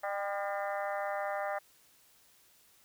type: harmonic tone with a mistuned harmonic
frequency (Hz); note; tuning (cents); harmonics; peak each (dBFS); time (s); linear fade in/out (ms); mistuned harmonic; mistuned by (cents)
201.4; G3; +47; 3 / 4 / 5 / 6 / 7 / 8 / 9 / 10; -36 / -37 / -48 / -42 / -45 / -49 / -44 / -48; 0.03-1.59; 10; 4; -30
effects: white hiss -64 dBFS RMS until 2.84 s